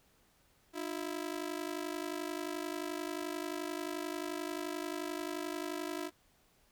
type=ring-modulated tone; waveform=sawtooth; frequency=329.6 Hz; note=E4; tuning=in tune; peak=-30 dBFS; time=0.73-6.11 s; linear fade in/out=50 ms; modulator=25.7 Hz; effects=pink hiss -69 dBFS RMS until 6.71 s